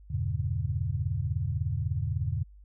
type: chord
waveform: sine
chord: E diminished seventh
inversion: none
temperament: just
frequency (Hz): 82.41 / 98.89 / 118.67 / 142.4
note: E2 / G2 / Bb2 / Db3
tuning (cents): 0 / +16 / +31 / +47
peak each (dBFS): -32 / -32 / -33 / -34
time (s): 0.1-2.44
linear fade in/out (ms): 10
effects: added 50 Hz sine -49 dBFS peak until 2.64 s